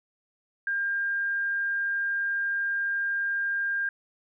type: tone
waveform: sine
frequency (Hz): 1603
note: G6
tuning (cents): +38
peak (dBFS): -25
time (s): 0.67-3.89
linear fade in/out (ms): 2
effects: none